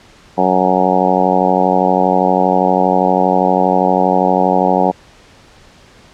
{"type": "harmonic tone", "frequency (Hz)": 92.5, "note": "F#2", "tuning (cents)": 0, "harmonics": [2, 3, 4, 5, 6, 7, 8, 9, 10], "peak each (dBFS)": [-18, -20, -21, -20, -18, -21, -16, -17, -22], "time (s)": [0.37, 4.92], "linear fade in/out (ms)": 20, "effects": ["pink hiss -44 dBFS RMS until 6.13 s", "low-pass 6000 Hz 12 dB/octave"]}